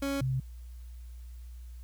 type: tone pair in turn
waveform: 30% pulse / sine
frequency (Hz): 277.2 / 130.82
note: C#4 / C3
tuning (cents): 0 / 0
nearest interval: octave + minor second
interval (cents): 1300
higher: first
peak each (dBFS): -27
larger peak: neither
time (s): 0.02-0.21 / 0.21-0.4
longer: neither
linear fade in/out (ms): 5
effects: added 60 Hz sine -42 dBFS peak until 1.83 s + white hiss -65 dBFS RMS until 1.83 s